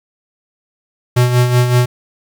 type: tone with tremolo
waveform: square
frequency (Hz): 123.47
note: B2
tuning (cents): 0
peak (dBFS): -8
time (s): 1.16-1.86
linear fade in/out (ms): 10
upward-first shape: sine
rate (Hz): 5.3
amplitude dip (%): 55
effects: 8-bit